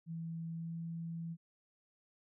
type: tone with pitch glide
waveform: sine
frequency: 164.81 to 166.24 Hz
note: E3 to E3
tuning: 0 to +15 cents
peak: -39 dBFS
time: 0.06-1.37 s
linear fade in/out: 50 ms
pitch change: +15 cents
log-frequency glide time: 0.52-0.75 s
effects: none